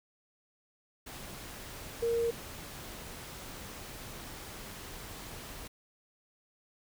sine tone in noise, 465.4 Hz, A#4, 3 cents flat, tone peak -27 dBFS, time 2.02-2.31 s, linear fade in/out 10 ms, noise pink, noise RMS -45 dBFS, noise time 1.06-5.68 s, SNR +15 dB, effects none

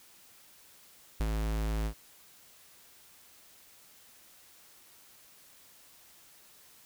square tone with ADSR envelope, 53.9 Hz, A1, 35 cents flat, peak -27 dBFS, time 1.2-1.94 s, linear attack 5 ms, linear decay 46 ms, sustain -3 dB, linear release 80 ms, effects white hiss -58 dBFS RMS until 6.85 s

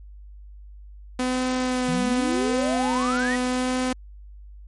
sawtooth tone with vibrato, 252.5 Hz, B3, 39 cents sharp, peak -18 dBFS, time 1.19-3.93 s, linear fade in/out 5 ms, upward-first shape sine, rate 0.85 Hz, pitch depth 18 cents each way
sine exponential sweep, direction up, 155.56 to 1976 Hz, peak -25 dBFS, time 1.88-3.36 s, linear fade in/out 5 ms
effects added 50 Hz sine -40 dBFS peak until 4.67 s + MP3 48 kbps

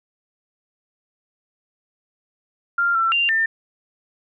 sine tone with pitch steps, 1393 / 1344 / 2783 / 1798 Hz, F6 / E6 / F7 / A6, -5 / +33 / -7 / +37 cents, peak -16 dBFS, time 2.78-3.46 s, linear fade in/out 5 ms, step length 170 ms, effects none

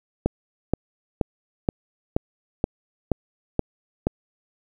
click train, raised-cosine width 2 ms, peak -6 dBFS, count 9, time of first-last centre 0.26-4.07 s, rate 2.1 Hz, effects 8-bit

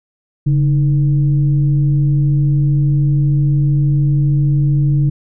sine tone with frequency modulation, 142.5 Hz, C#3, 48 cents sharp, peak -10 dBFS, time 0.46-5.1 s, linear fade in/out 10 ms, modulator 169 Hz, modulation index 0.38, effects none

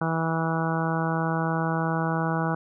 harmonic tone, 163 Hz, E3, 19 cents flat, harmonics 1 / 2 / 3 / 4 / 5 / 6 / 7 / 8 / 9, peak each -26 / -32 / -34 / -34 / -32 / -35 / -35 / -36 / -34 dBFS, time 0.01-2.55 s, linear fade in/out 5 ms, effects none

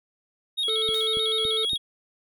triangle tone with vibrato, 3520 Hz, A7, in tune, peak -22 dBFS, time 0.57-1.78 s, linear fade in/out 20 ms, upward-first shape square, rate 8 Hz, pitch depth 100 cents each way
harmonic tone, 440 Hz, A4, in tune, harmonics 1 / 3 / 5 / 7 / 9 / 10, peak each -28 / -38 / -42 / -45 / -47 / -48 dBFS, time 0.68-1.65 s, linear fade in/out 2 ms
click train, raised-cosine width 3 ms, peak -25 dBFS, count 4, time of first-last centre 0.89-1.733 s, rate 3.56 Hz
white noise with exponential decay, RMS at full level -41 dBFS, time 0.94-1.29 s, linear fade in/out 0 ms, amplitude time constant 75 ms
effects none

